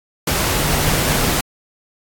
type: tone in noise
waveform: sine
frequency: 150 Hz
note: D3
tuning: 37 cents sharp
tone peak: -25 dBFS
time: 0.63-1.29 s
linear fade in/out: 5 ms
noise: pink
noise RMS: -18 dBFS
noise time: 0.27-1.41 s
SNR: -10 dB
effects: AAC 64 kbps